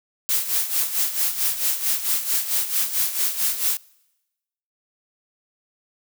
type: noise with tremolo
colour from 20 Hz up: blue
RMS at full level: -20 dBFS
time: 0.29-3.77 s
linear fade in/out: 0 ms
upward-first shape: sine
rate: 4.5 Hz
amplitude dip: 70%
effects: noise-tail reverb RT60 1.0 s tail -25 dB re dry